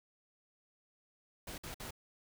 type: noise bursts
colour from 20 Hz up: pink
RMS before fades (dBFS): -45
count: 3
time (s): 1.47-1.908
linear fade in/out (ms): 5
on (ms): 110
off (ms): 54
effects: none